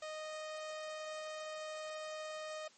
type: tone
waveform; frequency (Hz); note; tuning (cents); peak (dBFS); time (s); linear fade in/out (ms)
sawtooth; 620; D#5; -6; -38; 0.02-2.68; 5
effects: white hiss -64 dBFS RMS until 2.77 s + MP3 32 kbps